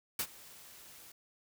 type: noise with ADSR envelope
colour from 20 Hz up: white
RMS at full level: -32 dBFS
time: 0.19-1.12 s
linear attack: 4 ms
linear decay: 65 ms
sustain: -22 dB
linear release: 6 ms
effects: none